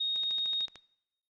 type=tone; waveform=sine; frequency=3729 Hz; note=A#7; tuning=in tune; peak=-28 dBFS; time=0-0.66 s; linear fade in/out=10 ms
type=click train; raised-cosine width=0.2 ms; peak=-29 dBFS; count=9; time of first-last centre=0.16-0.757 s; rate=13.4 Hz
effects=noise-tail reverb RT60 0.8 s tail -21 dB re dry + Opus 32 kbps